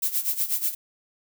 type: noise with tremolo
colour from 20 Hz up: violet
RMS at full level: -23 dBFS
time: 0.02-0.75 s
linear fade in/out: 10 ms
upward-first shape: sine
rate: 8.2 Hz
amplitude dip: 80%
effects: none